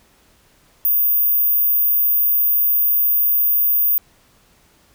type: tone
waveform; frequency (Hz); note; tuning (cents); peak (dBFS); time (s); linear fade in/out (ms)
sine; 14917; A#9; 0; -13; 0.85-3.98; 0
effects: pink hiss -55 dBFS RMS until 4.94 s